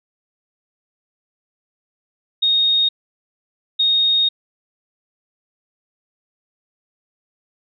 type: tone bursts at uneven times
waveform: sine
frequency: 3720 Hz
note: A#7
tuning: 4 cents flat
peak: -13 dBFS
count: 2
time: 2.42-2.89 / 3.79-4.29 s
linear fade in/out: 10 ms
effects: none